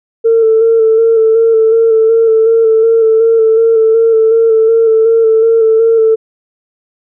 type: tone with vibrato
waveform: sine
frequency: 449.5 Hz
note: A4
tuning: 37 cents sharp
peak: -4 dBFS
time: 0.24-6.16 s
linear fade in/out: 20 ms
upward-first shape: square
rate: 2.7 Hz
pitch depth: 22 cents each way
effects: tanh soft clip ceiling 0 dBFS